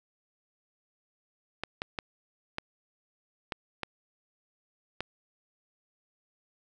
clicks, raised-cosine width 0.3 ms, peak -16 dBFS, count 7, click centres 1.636 / 1.819 / 1.988 / 2.584 / 3.522 / 3.833 / 5.006 s, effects none

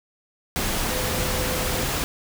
sine tone in noise, 508 Hz, B4, 49 cents sharp, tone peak -32 dBFS, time 0.91-1.84 s, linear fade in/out 0 ms, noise pink, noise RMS -25 dBFS, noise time 0.56-2.04 s, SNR -10 dB, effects none

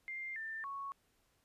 sine tone with pitch steps, 2103 / 1786 / 1108 Hz, C7 / A6 / C#6, +8 / +25 / -1 cents, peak -40 dBFS, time 0.08-0.92 s, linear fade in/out 0 ms, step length 280 ms, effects pink hiss -75 dBFS RMS until 1.44 s + resampled to 32000 Hz

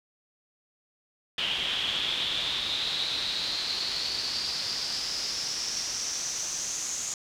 brown noise with band-pass filter sweep, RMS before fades -31 dBFS, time 1.38-7.14 s, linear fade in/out 2 ms, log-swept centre 3100 to 6700 Hz, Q 7.1, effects none

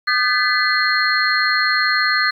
sine tone cluster, 1220 / 1531 / 1726 / 2000 / 4233 Hz, D#6 / G6 / A6 / B6 / C8, -34 / -41 / -34 / +21 / +19 cents, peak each -21 dBFS, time 0.07-2.31 s, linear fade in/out 10 ms, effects 8-bit

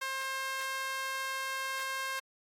sawtooth tone with high-pass filter, 532 Hz, C5, 29 cents sharp, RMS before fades -36 dBFS, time 0.01-2.2 s, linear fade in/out 10 ms, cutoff 1300 Hz, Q 1.7, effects AAC 48 kbps

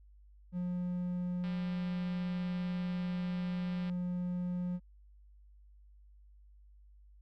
triangle tone, 178.5 Hz, F3, 38 cents sharp, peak -31 dBFS, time 0.52-4.8 s, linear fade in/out 50 ms
click train, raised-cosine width 0.3 ms, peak -35 dBFS, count 490, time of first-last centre 1.44-3.897 s, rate 199 Hz
effects added 50 Hz sine -56 dBFS peak until 7.21 s

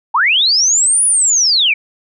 sine linear two-way sweep, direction up then down, 830.6 to 9956 to 2213 Hz, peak -9 dBFS, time 0.14-1.74 s, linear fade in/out 10 ms, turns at 1.05 s, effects none

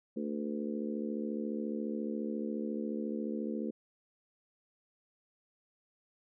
harmonic tone with a mistuned harmonic, 74.3 Hz, D2, 21 cents sharp, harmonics 3 / 4 / 5 / 6 / 7, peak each -36 / -40 / -42 / -44 / -44 dBFS, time 0.16-3.71 s, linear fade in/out 10 ms, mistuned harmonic 7, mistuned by -47 cents, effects none

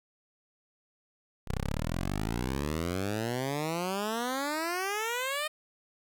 10% pulse exponential sweep, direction up, 30 to 622.3 Hz, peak -22 dBFS, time 1.47-5.48 s, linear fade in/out 10 ms, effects none

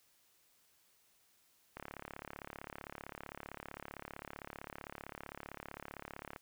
click train, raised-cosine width 0.5 ms, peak -29 dBFS, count 164, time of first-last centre 1.77-6.362 s, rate 35.5 Hz, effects white hiss -71 dBFS RMS until 6.41 s

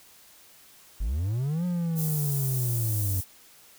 triangle linear two-way sweep, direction up then down, 41.62 to 179.8 to 91.8 Hz, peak -23 dBFS, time 1-3.21 s, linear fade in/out 10 ms, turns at 1.65 s
white high-pass noise, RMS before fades -33 dBFS, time 1.95-3.25 s, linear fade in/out 50 ms, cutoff 10000 Hz, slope 12 dB/octave
effects white hiss -54 dBFS RMS until 3.78 s

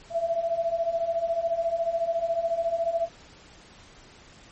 sine beating tone pair, 659.3 / 673.3 Hz, E5 / E5, 0 / +36 cents, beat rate 14 Hz, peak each -29 / -25 dBFS, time 0.1-3.09 s, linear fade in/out 50 ms, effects pink hiss -51 dBFS RMS until 4.51 s + MP3 32 kbps

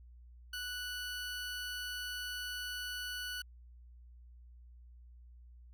20% pulse tone, 1480 Hz, F#6, in tune, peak -34 dBFS, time 0.53-3.42 s, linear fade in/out 5 ms, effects added 60 Hz sine -53 dBFS peak until 5.73 s

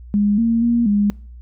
sine tone with pitch steps, 205.3 / 229.9 / 235.8 / 204.8 Hz, G#3 / A#3 / A#3 / G#3, -20 / -24 / +20 / -24 cents, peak -13 dBFS, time 0.14-1.1 s, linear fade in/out 0 ms, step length 240 ms, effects noise-tail reverb RT60 0.5 s tail -25 dB re dry + added 60 Hz sine -35 dBFS peak until 1.41 s

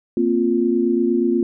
sine chord, Bb suspended second, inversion none, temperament equal, 233.1 / 261.6 / 349.2 Hz, Bb3 / C4 / F4, 0 / 0 / 0 cents, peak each -20 / -21 / -18 dBFS, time 0.17-1.43 s, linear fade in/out 2 ms, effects none

